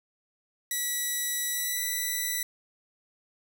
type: tone with pitch glide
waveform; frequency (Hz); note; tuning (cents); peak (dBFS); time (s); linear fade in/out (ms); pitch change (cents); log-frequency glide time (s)
5% pulse; 1950 to 1973.8; B6 to B6; -23 to -2; -18; 0.71-2.43; 2; +21; 1.52-1.8
effects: none